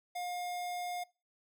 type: tone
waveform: square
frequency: 712 Hz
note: F5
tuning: 33 cents sharp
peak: -37 dBFS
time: 0.15-1.04 s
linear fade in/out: 10 ms
effects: noise-tail reverb RT60 0.3 s tail -23 dB re dry